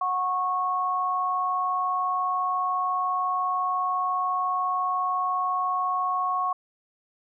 sine tone pair together, 734.2 / 1100 Hz, F#5 / C#6, -14 / -14 cents, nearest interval perfect fifth, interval 700 cents, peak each -29 / -24 dBFS, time 0.01-6.53 s, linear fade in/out 5 ms, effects none

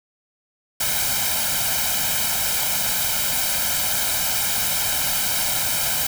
white noise with comb filter, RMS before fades -22 dBFS, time 0.8-6.07 s, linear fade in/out 5 ms, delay 1.3 ms, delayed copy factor +0.75, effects none

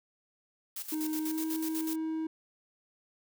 blue noise with tremolo, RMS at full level -38 dBFS, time 0.76-1.96 s, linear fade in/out 5 ms, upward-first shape square, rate 8.1 Hz, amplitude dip 70%
triangle tone with pitch glide, 311.1 to 318.7 Hz, D#4 to D#4, 0 to +42 cents, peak -29 dBFS, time 0.92-2.27 s, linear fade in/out 5 ms, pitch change +42 cents, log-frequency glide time 1.19-1.42 s
effects none

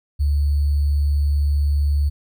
sine tone with sample-and-hold, 72.3 Hz, D2, 27 cents flat, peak -15 dBFS, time 0.19-2.1 s, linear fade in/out 20 ms, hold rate 4410 Hz, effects none

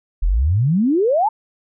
sine exponential sweep, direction up, 36.71 to 912 Hz, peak -13 dBFS, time 0.22-1.29 s, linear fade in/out 10 ms, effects none

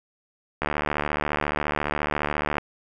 click train, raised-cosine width 0.5 ms, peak -9 dBFS, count 147, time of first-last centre 0.62-2.582 s, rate 74.4 Hz, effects none

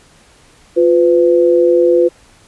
sine tone pair together, 351.4 / 502.7 Hz, F4 / B4, +11 / +31 cents, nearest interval tritone, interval 620 cents, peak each -10 dBFS, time 0.76-2.09 s, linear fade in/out 20 ms, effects pink hiss -47 dBFS RMS until 2.47 s + resampled to 24000 Hz

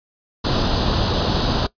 pink noise with comb filter, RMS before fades -19 dBFS, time 0.44-1.67 s, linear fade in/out 10 ms, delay 0.23 ms, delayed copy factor +0.75, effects noise-tail reverb RT60 0.1 s tail -19 dB re dry + resampled to 11025 Hz

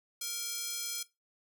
square tone with high-pass filter, 466.2 Hz, A#4, in tune, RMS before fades -38 dBFS, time 0.21-1.03 s, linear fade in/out 5 ms, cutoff 5000 Hz, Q 0.95, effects noise-tail reverb RT60 0.2 s tail -17 dB re dry

